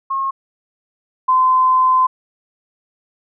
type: tone pair in turn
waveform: sine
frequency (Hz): 1081 / 1029.2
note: C#6 / C6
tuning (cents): -44 / -29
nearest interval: minor second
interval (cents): 85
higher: first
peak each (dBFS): -17 / -10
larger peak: second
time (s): 0.1-0.31 / 1.28-2.07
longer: second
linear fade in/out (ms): 10
effects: none